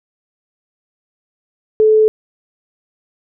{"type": "tone", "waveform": "sine", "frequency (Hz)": 433.6, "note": "A4", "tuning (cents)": -25, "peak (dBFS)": -7, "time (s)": [1.8, 2.08], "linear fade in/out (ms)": 0, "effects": []}